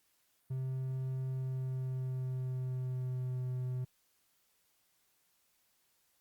triangle tone with pitch glide, 130.81 to 126.79 Hz, C3 to B2, 0 to +46 cents, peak -32 dBFS, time 0.5-3.85 s, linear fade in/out 10 ms, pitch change -54 cents, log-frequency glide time 1.29-3.47 s, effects white hiss -74 dBFS RMS until 6.2 s + Opus 48 kbps

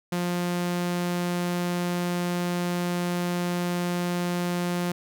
sawtooth tone, 176.1 Hz, F3, 15 cents sharp, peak -21 dBFS, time 0.12-4.92 s, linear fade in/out 5 ms, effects none

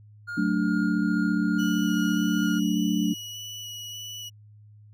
triangle tone with tremolo, 1419 Hz, F6, 27 cents sharp, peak -29 dBFS, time 0.27-2.6 s, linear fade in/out 20 ms, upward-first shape sine, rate 2.4 Hz, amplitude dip 35%
sine chord, D major, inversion first, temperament equal, 185 / 220 / 293.7 Hz, F#3 / A3 / D4, 0 / 0 / 0 cents, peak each -26 dBFS, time 0.37-3.14 s, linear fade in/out 10 ms
30% pulse tone with vibrato, 2937 Hz, F#7, 13 cents flat, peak -33 dBFS, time 1.58-4.3 s, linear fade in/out 20 ms, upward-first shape square, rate 1.7 Hz, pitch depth 10 cents each way
effects added 105 Hz sine -48 dBFS peak until 4.93 s

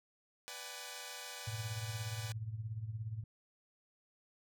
5% pulse chord, G# half-diminished seventh, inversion first, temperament equal with one note detuned, 493.9 / 587.3 / 754.2 / 830.6 Hz, B4 / D5 / F#5 / G#5, 0 / 0 / +33 / 0 cents, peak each -39 dBFS, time 0.48-2.32 s, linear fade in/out 0 ms
sine tone with tremolo, 110 Hz, A2, in tune, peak -35 dBFS, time 1.47-3.24 s, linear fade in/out 5 ms, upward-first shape triangle, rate 17 Hz, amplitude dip 80%
effects none

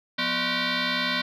sine tone with frequency modulation, 1025 Hz, C6, 36 cents flat, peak -22 dBFS, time 0.18-1.22 s, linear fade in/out 10 ms, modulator 424 Hz, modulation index 7.8, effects tanh soft clip ceiling -19 dBFS

